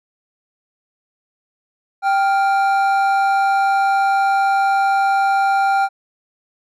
triangle tone pair together, 784.5 / 1400 Hz, G5 / F6, +1 / +4 cents, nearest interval minor seventh, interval 1003 cents, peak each -12 / -19 dBFS, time 2.02-5.89 s, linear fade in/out 50 ms, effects none

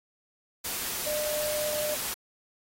sine tone in noise, 603 Hz, D5, 46 cents sharp, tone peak -30 dBFS, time 1.06-1.95 s, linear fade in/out 10 ms, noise white, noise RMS -33 dBFS, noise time 0.64-2.14 s, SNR 0 dB, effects AAC 48 kbps

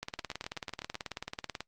two click trains, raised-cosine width 0.2 ms, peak -19 / -22 dBFS, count 30 / 7, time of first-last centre 0.03-1.606 / 0.19-0.945 s, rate 18.4 / 7.95 Hz, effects noise-tail reverb RT60 0.1 s tail -20 dB re dry + Opus 48 kbps

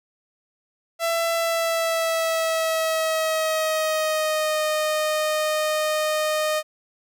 sawtooth tone with pitch glide, 668 to 616.1 Hz, E5 to D#5, +23 to -17 cents, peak -17 dBFS, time 0.99-6.63 s, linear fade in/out 50 ms, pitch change -140 cents, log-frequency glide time 1.33-4.64 s, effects none

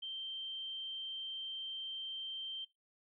sine tone, 3136 Hz, G7, in tune, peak -40 dBFS, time 0.02-2.65 s, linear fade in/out 10 ms, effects noise-tail reverb RT60 0.2 s tail -19 dB re dry

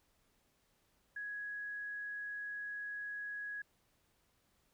sine tone, 1668 Hz, G#6, 7 cents sharp, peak -40 dBFS, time 1.16-3.62 s, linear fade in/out 5 ms, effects pink hiss -75 dBFS RMS until 4.73 s

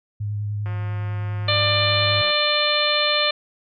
sine tone with vibrato, 103.83 Hz, G#2, in tune, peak -23 dBFS, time 0.2-2.22 s, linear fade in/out 10 ms, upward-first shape triangle, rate 10 Hz, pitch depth 22 cents each way
click train, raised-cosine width 0.5 ms, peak -24 dBFS, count 296, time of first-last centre 0.66-2.308 s, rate 179 Hz
harmonic tone, 595 Hz, D5, 22 cents sharp, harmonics 1 / 2 / 3 / 4 / 5 / 6 / 7, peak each -24 / -26 / -28 / -25 / -26 / -24 / -24 dBFS, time 1.48-3.31 s, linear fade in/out 5 ms
effects none

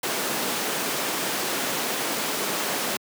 pink high-pass noise, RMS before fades -27 dBFS, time 0.03-2.97 s, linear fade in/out 5 ms, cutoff 240 Hz, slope 12 dB/octave, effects high-pass 150 Hz 12 dB/octave

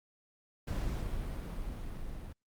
brown noise with level ramp, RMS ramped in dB -33 to -43 dBFS, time 0.67-2.33 s, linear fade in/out 10 ms, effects Opus 48 kbps

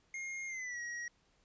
square tone with pitch glide, 2134 to 1901.2 Hz, C7 to A#6, +34 to +34 cents, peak -40 dBFS, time 0.14-1.08 s, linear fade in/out 2 ms, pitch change -200 cents, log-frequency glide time 0.47-0.8 s, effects pink hiss -72 dBFS RMS until 1.44 s + resampled to 16000 Hz

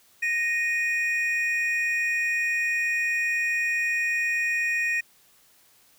triangle tone pair together, 1864.7 / 2468 Hz, A#6 / D#7, 0 / -15 cents, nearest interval perfect fourth, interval 485 cents, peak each -24 dBFS, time 0.22-5.01 s, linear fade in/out 10 ms, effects white hiss -59 dBFS RMS until 5.98 s

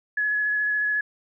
sine tone with vibrato, 1694 Hz, G#6, 34 cents sharp, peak -21 dBFS, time 0.17-1.01 s, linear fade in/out 5 ms, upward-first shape square, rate 14 Hz, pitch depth 10 cents each way, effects none

